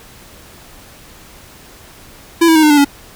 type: tone with pitch steps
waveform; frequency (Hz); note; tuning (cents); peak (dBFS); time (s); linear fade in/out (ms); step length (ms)
square; 335.1 / 324.1 / 313.4 / 303.1 / 293.1 / 283.4; E4 / E4 / D#4 / D#4 / D4 / C#4; +29 / -29 / +13 / -45 / -3 / +38; -7; 2.41-2.848; 10; 73
effects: pink hiss -40 dBFS RMS until 3.15 s